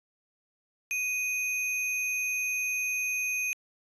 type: tone with sample-and-hold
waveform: sine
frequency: 2490 Hz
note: D#7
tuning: 1 cent sharp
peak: -27 dBFS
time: 0.91-3.53 s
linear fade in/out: 0 ms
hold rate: 8820 Hz
effects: resampled to 24000 Hz